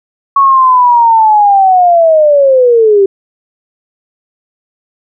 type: linear sweep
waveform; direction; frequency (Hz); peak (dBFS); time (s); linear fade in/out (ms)
sine; down; 1114 to 383.6; -3; 0.36-3.06; 5
effects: none